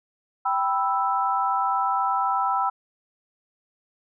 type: chord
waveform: sine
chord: E minor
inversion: first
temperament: equal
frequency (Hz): 784 / 987.8 / 1318.5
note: G5 / B5 / E6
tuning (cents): 0 / 0 / 0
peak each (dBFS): -25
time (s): 0.45-2.7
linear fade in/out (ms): 10
effects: none